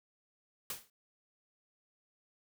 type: noise with exponential decay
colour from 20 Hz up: white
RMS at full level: -36 dBFS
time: 0.7-0.9 s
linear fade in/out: 2 ms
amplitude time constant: 43 ms
effects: none